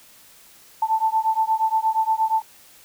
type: beating tone pair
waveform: sine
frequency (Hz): 880 / 888.5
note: A5 / A5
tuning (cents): 0 / +17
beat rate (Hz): 8.5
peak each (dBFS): -21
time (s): 0.82-2.42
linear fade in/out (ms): 5
effects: white hiss -50 dBFS RMS until 2.84 s